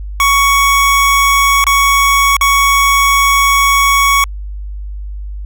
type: tone with dropouts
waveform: 25% pulse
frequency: 1116 Hz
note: C#6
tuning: 11 cents sharp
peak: -4 dBFS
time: 0.2-4.24 s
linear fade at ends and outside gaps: 1 ms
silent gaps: 1.641-1.667 / 2.367-2.411 s
effects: added 50 Hz sine -21 dBFS peak until 5.45 s